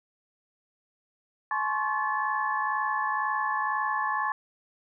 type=tone cluster; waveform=sine; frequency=851 / 1055 / 1117 / 1732 Hz; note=G#5 / C6 / C#6 / A6; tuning=+42 / +14 / +13 / -28 cents; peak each=-31 dBFS; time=1.51-4.32 s; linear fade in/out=2 ms; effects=none